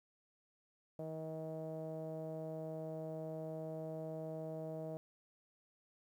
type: tone with low-pass filter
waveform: sawtooth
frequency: 158.8 Hz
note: D#3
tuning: 36 cents sharp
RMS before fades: -44 dBFS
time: 0.99-4.97 s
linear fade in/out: 0 ms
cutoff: 600 Hz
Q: 6.2
effects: 12-bit